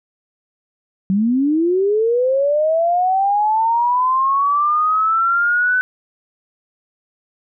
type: linear sweep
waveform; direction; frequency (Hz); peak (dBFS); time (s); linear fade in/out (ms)
sine; up; 185 to 1513; -13; 1.1-5.81; 0
effects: none